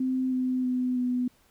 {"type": "tone with pitch steps", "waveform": "sine", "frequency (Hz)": [258.8, 255.4, 252, 248.7], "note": ["C4", "C4", "B3", "B3"], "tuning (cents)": [-19, -42, 35, 12], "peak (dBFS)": -24, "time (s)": [0, 1.28], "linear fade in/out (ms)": 5, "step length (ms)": 320, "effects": ["pink hiss -63 dBFS RMS until 1.5 s"]}